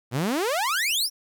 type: exponential sweep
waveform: sawtooth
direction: up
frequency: 110.9 to 5770 Hz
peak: -19 dBFS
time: 0.11-1.1 s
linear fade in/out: 50 ms
effects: 10-bit